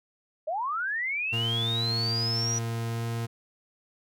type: linear sweep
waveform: sine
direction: up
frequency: 583 to 5880 Hz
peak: -27 dBFS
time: 0.47-2.59 s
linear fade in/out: 10 ms
type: tone with pitch glide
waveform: 40% pulse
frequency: 115.2 to 115.93 Hz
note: A#2 to A#2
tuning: -20 to -9 cents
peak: -28 dBFS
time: 1.32-3.27 s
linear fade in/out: 20 ms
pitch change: +11 cents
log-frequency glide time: 2.9-3.05 s
effects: none